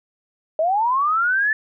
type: linear sweep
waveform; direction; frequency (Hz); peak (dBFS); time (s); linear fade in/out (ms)
sine; up; 610 to 1766; -16; 0.59-1.53; 2
effects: none